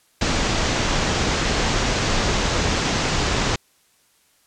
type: low-pass noise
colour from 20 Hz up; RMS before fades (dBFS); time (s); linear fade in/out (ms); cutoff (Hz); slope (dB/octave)
pink; -21; 0.21-3.56; 5; 7200; 48
effects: white hiss -60 dBFS RMS until 4.46 s + low-pass 12000 Hz 12 dB/octave